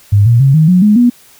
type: tone with pitch steps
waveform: sine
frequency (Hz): 101.9 / 117.73 / 136.02 / 157.15 / 181.57 / 209.8 / 242.4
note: G#2 / A#2 / C#3 / D#3 / F#3 / G#3 / B3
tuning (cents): -32 / +18 / -32 / +18 / -32 / +18 / -32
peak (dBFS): -4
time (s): 0.12-1.1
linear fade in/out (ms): 10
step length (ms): 140
effects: white hiss -43 dBFS RMS until 1.39 s